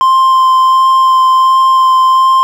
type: tone with vibrato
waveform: triangle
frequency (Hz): 1046.5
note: C6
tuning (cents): 0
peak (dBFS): -3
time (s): 0.01-2.43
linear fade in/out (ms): 0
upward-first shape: sine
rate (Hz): 1.4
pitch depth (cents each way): 9
effects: none